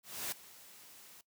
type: noise with ADSR envelope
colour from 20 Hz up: white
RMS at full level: -37 dBFS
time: 0.03-1.21 s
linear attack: 290 ms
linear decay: 5 ms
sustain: -19 dB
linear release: 3 ms
effects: noise-tail reverb RT60 0.1 s tail -18 dB re dry + high-pass 100 Hz 12 dB/octave